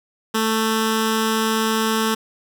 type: tone with notch filter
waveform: 10% pulse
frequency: 221.3 Hz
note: A3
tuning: 10 cents sharp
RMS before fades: -20 dBFS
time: 0.34-2.15 s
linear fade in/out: 10 ms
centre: 670 Hz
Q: 1.4
effects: none